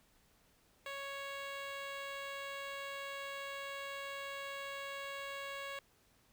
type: tone with notch filter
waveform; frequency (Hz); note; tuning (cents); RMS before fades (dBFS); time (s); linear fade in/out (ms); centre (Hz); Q
10% pulse; 554.4; C#5; 0; -44; 0.86-5.79; 2; 11000; 0.54
effects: pink hiss -70 dBFS RMS until 6.32 s